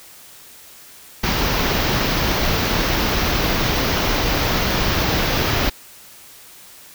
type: band-stop noise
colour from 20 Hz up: pink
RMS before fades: -19 dBFS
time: 1.23-5.7 s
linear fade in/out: 10 ms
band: 6000 to 14000 Hz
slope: 48 dB/octave
effects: white hiss -43 dBFS RMS until 6.94 s